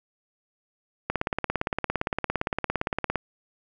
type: click train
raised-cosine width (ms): 0.5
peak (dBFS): -10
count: 37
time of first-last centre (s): 1.1-3.157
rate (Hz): 17.5
effects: none